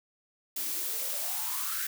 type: noise with high-pass filter sweep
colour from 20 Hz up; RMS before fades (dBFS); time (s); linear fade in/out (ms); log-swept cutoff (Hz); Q
blue; -33; 0.56-1.87; 5; 250 to 1600; 8.1
effects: none